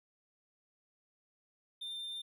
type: tone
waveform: triangle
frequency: 3596 Hz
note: A7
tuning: 37 cents sharp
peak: -38 dBFS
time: 1.81-2.22 s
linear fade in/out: 10 ms
effects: none